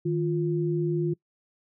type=tone pair together; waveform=sine; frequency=155.7 / 348.9 Hz; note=D#3 / F4; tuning=+2 / -2 cents; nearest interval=octave + major second; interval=1396 cents; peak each=-26 dBFS; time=0.05-1.14 s; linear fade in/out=10 ms; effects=noise-tail reverb RT60 0.1 s tail -23 dB re dry